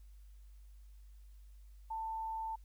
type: tone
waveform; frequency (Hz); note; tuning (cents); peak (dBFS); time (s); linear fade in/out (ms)
sine; 890; A5; +20; -37; 1.9-2.56; 10
effects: added 50 Hz sine -53 dBFS peak until 2.64 s + white hiss -75 dBFS RMS until 2.64 s